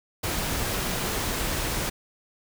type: noise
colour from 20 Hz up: pink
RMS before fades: -28 dBFS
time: 0.23-1.9 s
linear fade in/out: 10 ms
effects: none